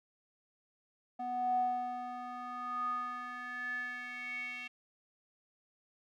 square tone with band-pass filter sweep, 246.9 Hz, B3, in tune, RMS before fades -38 dBFS, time 1.19-4.68 s, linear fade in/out 10 ms, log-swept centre 640 to 2500 Hz, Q 9.9, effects none

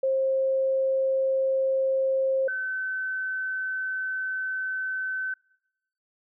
sine tone pair in turn, 532 / 1525.7 Hz, C5 / G6, +29 / -47 cents, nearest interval octave + tritone, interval 1824 cents, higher second, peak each -21 / -27 dBFS, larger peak first, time 0.03-2.48 / 2.48-5.34 s, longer second, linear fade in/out 5 ms, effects noise-tail reverb RT60 0.9 s tail -25 dB re dry

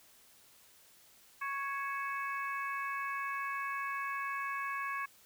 harmonic tone with a mistuned harmonic, 554.4 Hz, C#5, in tune, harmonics 2 / 3 / 4 / 5, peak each -37 / -40 / -43 / -47 dBFS, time 1.41-5.06 s, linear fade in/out 10 ms, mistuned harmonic 5, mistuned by -110 cents, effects white hiss -62 dBFS RMS until 5.25 s

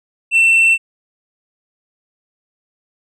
sine tone with tanh clipping, 2689 Hz, E7, 34 cents sharp, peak -9 dBFS, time 0.31-0.78 s, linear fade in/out 50 ms, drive 3 dB, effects none

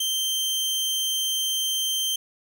sawtooth tone, 3136 Hz, G7, in tune, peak -20 dBFS, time 0-2.16 s, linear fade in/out 5 ms, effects none

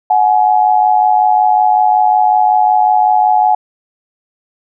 sine tone pair together, 738.6 / 844 Hz, F#5 / G#5, -3 / +28 cents, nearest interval major second, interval 231 cents, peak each -10 dBFS, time 0.1-3.55 s, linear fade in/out 5 ms, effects none

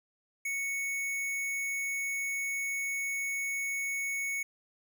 square tone, 2217 Hz, C#7, in tune, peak -32 dBFS, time 0.45-4.43 s, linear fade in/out 5 ms, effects none

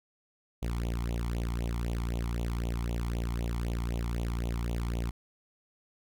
sawtooth tone with flanger, 58.27 Hz, A#1, in tune, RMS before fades -32 dBFS, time 0.62-5.11 s, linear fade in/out 10 ms, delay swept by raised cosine 0.29 to 0.95 ms, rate 3.9 Hz, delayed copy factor +1, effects none

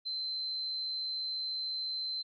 sine tone, 4087 Hz, C8, 41 cents flat, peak -33 dBFS, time 0.05-2.23 s, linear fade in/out 20 ms, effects MP3 64 kbps

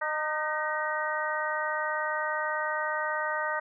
harmonic tone with a mistuned harmonic, 306.1 Hz, D#4, 28 cents flat, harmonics 2 / 3 / 4 / 5 / 6, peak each -34 / -34 / -34 / -34 / -34 dBFS, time 0.01-3.6 s, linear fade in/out 10 ms, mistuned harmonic 6, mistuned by +47 cents, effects none

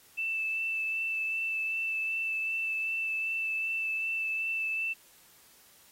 sine tone with vibrato, 2647 Hz, E7, 7 cents sharp, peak -29 dBFS, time 0.17-4.94 s, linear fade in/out 20 ms, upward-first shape sine, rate 2.6 Hz, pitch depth 13 cents each way, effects white hiss -59 dBFS RMS until 5.91 s + AAC 48 kbps

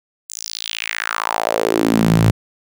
sawtooth tone with high-pass filter sweep, 55.5 Hz, A1, 16 cents sharp, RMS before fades -18 dBFS, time 0.29-2.31 s, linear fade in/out 10 ms, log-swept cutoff 7600 to 110 Hz, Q 3.5, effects none

